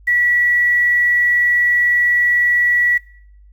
sine tone with quantisation, 1942 Hz, B6, 30 cents flat, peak -12 dBFS, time 0.07-2.98 s, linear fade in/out 10 ms, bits 7, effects noise-tail reverb RT60 0.7 s tail -22 dB re dry + added 50 Hz sine -42 dBFS peak until 3.52 s

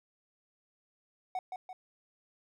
triangle tone with echo, 743 Hz, F#5, 7 cents sharp, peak -30 dBFS, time 1.35-1.39 s, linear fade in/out 2 ms, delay 170 ms, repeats 2, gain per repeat -5 dB, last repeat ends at 1.73 s, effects none

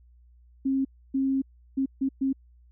sine tone bursts at uneven times, 268.6 Hz, C4, 46 cents sharp, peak -22 dBFS, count 5, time 0.65-0.85 / 1.14-1.42 / 1.77-1.86 / 2.01-2.09 / 2.21-2.33 s, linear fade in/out 10 ms, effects added 60 Hz sine -53 dBFS peak until 2.71 s

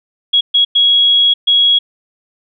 sine tone bursts at uneven times, 3322 Hz, G#7, in tune, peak -7 dBFS, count 4, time 0.33-0.41 / 0.54-0.65 / 0.75-1.34 / 1.47-1.79 s, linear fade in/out 10 ms, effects none

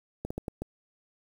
slowing click train, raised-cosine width 2 ms, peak -20 dBFS, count 5, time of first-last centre 0.25-0.62 s, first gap 55 ms, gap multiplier 1.36, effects 8-bit

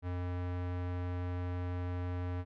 square tone, 89.4 Hz, F2, 41 cents sharp, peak -35 dBFS, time 0.02-2.45 s, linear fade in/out 50 ms, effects low-pass 2000 Hz 12 dB/octave

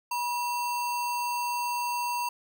sine tone with sample-and-hold, 966 Hz, B5, 39 cents flat, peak -27 dBFS, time 0.11-2.29 s, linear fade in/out 5 ms, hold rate 3675 Hz, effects none

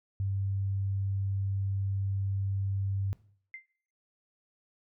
sine tone, 97.9 Hz, G2, 2 cents flat, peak -28 dBFS, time 0.2-3.13 s, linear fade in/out 0 ms
sine tone with exponential decay, 2084 Hz, C7, 7 cents flat, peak -37 dBFS, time 3.54-3.68 s, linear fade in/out 1 ms, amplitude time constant 30 ms
effects noise-tail reverb RT60 0.5 s tail -18 dB re dry

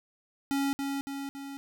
square tone with echo, 277.2 Hz, C#4, in tune, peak -27 dBFS, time 0.51-0.73 s, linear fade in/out 0 ms, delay 280 ms, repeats 3, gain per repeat -4 dB, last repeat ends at 1.57 s, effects none

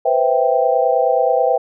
sine chord, C major seventh, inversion third, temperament equal, 493.9 / 523.3 / 659.3 / 784 Hz, B4 / C5 / E5 / G5, 0 / 0 / 0 / 0 cents, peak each -18 dBFS, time 0.05-1.58 s, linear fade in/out 10 ms, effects none

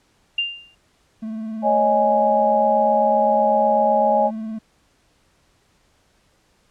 sine tone with exponential decay, 2794 Hz, F7, in tune, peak -16 dBFS, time 0.38-0.75 s, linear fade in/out 5 ms, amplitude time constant 80 ms
triangle tone with vibrato, 220 Hz, A3, in tune, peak -24 dBFS, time 1.22-4.59 s, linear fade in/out 10 ms, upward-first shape triangle, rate 19 Hz, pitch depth 38 cents each way
sine chord, C# suspended second, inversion none, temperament equal, 554.4 / 622.3 / 830.6 Hz, C#5 / D#5 / G#5, 0 / 0 / 0 cents, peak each -21 / -19 / -17 dBFS, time 1.62-4.31 s, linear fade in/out 50 ms
effects pink hiss -61 dBFS RMS until 6.7 s + low-pass 9000 Hz 12 dB/octave

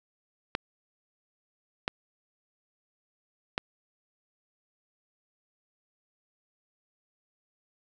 clicks, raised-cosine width 0.3 ms, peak -11 dBFS, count 3, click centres 0.551 / 1.879 / 3.579 s, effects none

